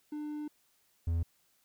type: tone pair in turn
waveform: triangle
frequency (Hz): 299.2 / 83.52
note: D4 / E2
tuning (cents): +32 / +23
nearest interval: octave + minor seventh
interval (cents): 2209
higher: first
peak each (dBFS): -34 / -26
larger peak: second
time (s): 0.12-0.48 / 1.07-1.23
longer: first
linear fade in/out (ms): 5
effects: white hiss -71 dBFS RMS until 1.64 s